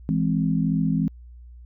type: chord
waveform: sine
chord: E augmented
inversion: none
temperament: equal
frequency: 164.81 / 207.7 / 261.6 Hz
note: E3 / G#3 / B#3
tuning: 0 / 0 / 0 cents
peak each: -22 / -25 / -25 dBFS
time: 0.09-1.08 s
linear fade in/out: 0 ms
effects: added 60 Hz sine -41 dBFS peak until 1.65 s